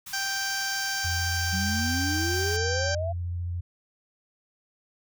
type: band-stop noise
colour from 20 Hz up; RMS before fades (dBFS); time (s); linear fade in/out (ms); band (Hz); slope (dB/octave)
white; -40; 0.06-2.57; 10; 200 to 860; 48
type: harmonic tone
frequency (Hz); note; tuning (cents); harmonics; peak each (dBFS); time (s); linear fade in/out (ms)
784; G5; 0; 1 / 2 / 3 / 4 / 5 / 6 / 7 / 8 / 9; -37 / -30 / -43 / -41 / -46 / -35 / -36 / -37 / -42; 0.13-2.95; 5
type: tone with vibrato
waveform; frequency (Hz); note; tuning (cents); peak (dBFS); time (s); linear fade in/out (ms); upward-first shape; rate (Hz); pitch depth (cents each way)
sine; 87.31; F2; 0; -28; 1.04-3.61; 10; square; 14; 13
type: exponential sweep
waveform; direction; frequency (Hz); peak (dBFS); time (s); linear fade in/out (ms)
sine; up; 180.4 to 696; -29; 1.52-3.13; 20
effects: none